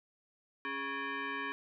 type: tone with frequency modulation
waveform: sine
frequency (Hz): 277.1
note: C#4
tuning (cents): -1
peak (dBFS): -35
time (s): 0.65-1.52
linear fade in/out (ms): 0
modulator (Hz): 692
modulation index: 3.2
effects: none